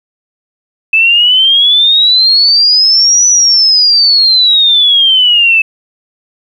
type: exponential two-way sweep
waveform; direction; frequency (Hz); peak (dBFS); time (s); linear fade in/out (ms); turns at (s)
sine; up then down; 2609 to 5970 to 2609; -4; 0.93-5.62; 5; 3.27
effects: 7-bit